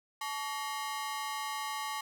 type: ring-modulated tone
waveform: sawtooth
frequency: 1000 Hz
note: B5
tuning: 21 cents sharp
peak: -28 dBFS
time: 0.21-2.01 s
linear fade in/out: 5 ms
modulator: 133 Hz
effects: none